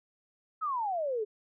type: exponential sweep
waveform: sine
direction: down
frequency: 1318.5 to 408.6 Hz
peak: -29 dBFS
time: 0.61-1.25 s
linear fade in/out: 20 ms
effects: none